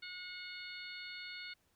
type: harmonic tone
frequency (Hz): 725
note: F#5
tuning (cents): -35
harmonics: 2 / 3 / 4 / 5 / 6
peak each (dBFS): -51 / -48 / -54 / -53 / -50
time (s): 0.02-1.54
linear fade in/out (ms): 10
effects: pink hiss -75 dBFS RMS until 1.75 s